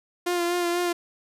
sawtooth tone with vibrato, 349.2 Hz, F4, in tune, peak -19 dBFS, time 0.26-0.93 s, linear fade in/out 10 ms, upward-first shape sine, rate 4.1 Hz, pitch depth 26 cents each way, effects resampled to 32000 Hz

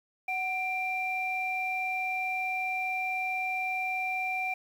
sine tone pair together, 745.9 / 2368 Hz, F#5 / D7, +14 / +14 cents, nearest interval octave + minor sixth, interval 2000 cents, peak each -32 / -30 dBFS, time 0.28-4.54 s, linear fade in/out 5 ms, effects tanh soft clip ceiling -21 dBFS + 9-bit

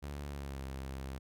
sawtooth tone with pitch glide, 71.7 to 66.9 Hz, D2 to C2, -41 to +39 cents, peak -36 dBFS, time 0.02-1.19 s, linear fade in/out 20 ms, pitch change -120 cents, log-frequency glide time 0.26-0.64 s, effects none

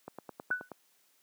click train, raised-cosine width 1 ms, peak -27 dBFS, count 7, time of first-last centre 0.08-0.717 s, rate 9.42 Hz
sine tone with exponential decay, 1487 Hz, F#6, 8 cents sharp, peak -24 dBFS, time 0.51-0.69 s, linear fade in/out 2 ms, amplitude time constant 38 ms
effects white hiss -69 dBFS RMS until 1.22 s + high-pass 200 Hz 12 dB/octave

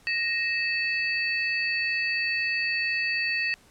sine tone cluster, 1873 / 2618 / 4501 Hz, A#6 / E7 / C#8, +8 / -13 / +26 cents, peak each -28 / -27 / -33 dBFS, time 0.07-3.54 s, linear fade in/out 0 ms, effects pink hiss -57 dBFS RMS until 3.7 s + low-pass 11000 Hz 12 dB/octave

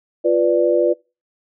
sine chord, B diminished, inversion second, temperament equal, 349.2 / 493.9 / 587.3 Hz, F4 / B4 / D5, 0 / 0 / 0 cents, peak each -17 dBFS, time 0.24-0.94 s, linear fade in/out 20 ms, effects noise-tail reverb RT60 0.3 s tail -25 dB re dry

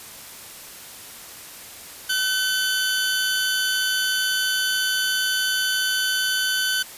20% pulse tone pair together, 1518 / 3489 Hz, F#6 / A7, +44 / -15 cents, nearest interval octave + major second, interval 1441 cents, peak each -16 / -24 dBFS, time 2.09-6.83 s, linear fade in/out 10 ms, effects white hiss -40 dBFS RMS until 6.97 s + resampled to 32000 Hz

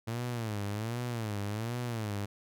sawtooth tone with vibrato, 111.3 Hz, A2, 20 cents sharp, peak -29 dBFS, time 0.07-2.26 s, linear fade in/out 10 ms, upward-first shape sine, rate 1.3 Hz, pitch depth 170 cents each way, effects none

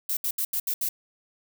violet noise bursts at uneven times, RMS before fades -27 dBFS, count 6, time 0.09-0.17 / 0.24-0.31 / 0.38-0.45 / 0.53-0.6 / 0.67-0.74 / 0.81-0.89 s, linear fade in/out 5 ms, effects none

